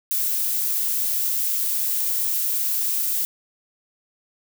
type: noise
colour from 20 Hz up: violet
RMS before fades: -23 dBFS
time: 0.11-3.25 s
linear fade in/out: 0 ms
effects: none